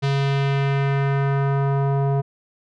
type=tone with low-pass filter sweep; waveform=square; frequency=138.59 Hz; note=C#3; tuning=in tune; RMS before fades=-20 dBFS; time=0.02-2.22 s; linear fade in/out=20 ms; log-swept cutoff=4200 to 770 Hz; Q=1.4; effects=none